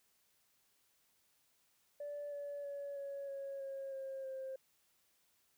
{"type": "tone with pitch steps", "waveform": "sine", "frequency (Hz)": [581, 573.3, 565.8, 558.3, 550.9, 543.7, 536.5, 529.4], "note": ["D5", "D5", "C#5", "C#5", "C#5", "C#5", "C5", "C5"], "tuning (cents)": [-19, -42, 35, 12, -11, -34, 43, 20], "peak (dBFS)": -40, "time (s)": [2, 4.56], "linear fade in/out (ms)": 5, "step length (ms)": 320, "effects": ["tanh soft clip ceiling -38 dBFS", "white hiss -75 dBFS RMS until 5.57 s"]}